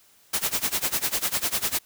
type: noise with tremolo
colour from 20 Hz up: white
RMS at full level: -23 dBFS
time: 0.33-1.79 s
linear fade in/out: 10 ms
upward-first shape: sine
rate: 10 Hz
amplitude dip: 90%
effects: white hiss -58 dBFS RMS until 1.85 s